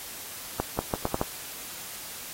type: accelerating click train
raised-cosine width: 1 ms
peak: -11 dBFS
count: 6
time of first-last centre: 0.6-1.214 s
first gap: 190 ms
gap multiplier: 0.78
effects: white hiss -40 dBFS RMS until 2.33 s + AAC 48 kbps

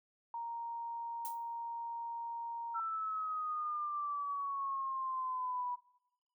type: tone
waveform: sine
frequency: 932.3 Hz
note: A#5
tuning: in tune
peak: -38 dBFS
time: 0.34-2.8 s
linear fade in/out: 2 ms
type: noise with exponential decay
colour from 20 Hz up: violet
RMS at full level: -41 dBFS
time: 1.25-1.43 s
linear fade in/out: 0 ms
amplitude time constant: 38 ms
type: exponential sweep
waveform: sine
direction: down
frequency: 1342 to 977 Hz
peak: -35 dBFS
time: 2.74-5.76 s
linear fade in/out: 20 ms
effects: noise-tail reverb RT60 0.9 s tail -22 dB re dry

